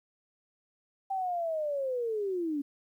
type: linear sweep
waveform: sine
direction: down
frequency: 784 to 275.9 Hz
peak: -29 dBFS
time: 1.1-2.62 s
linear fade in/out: 10 ms
effects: 11-bit